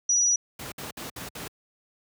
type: tone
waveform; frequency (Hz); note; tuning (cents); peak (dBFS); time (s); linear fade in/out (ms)
sine; 5840; F#8; -24; -19; 0.09-0.36; 5
type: noise bursts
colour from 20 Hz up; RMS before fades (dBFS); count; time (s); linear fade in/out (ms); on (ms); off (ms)
pink; -37; 5; 0.59-1.48; 5; 130; 60
effects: high-pass 80 Hz 12 dB/octave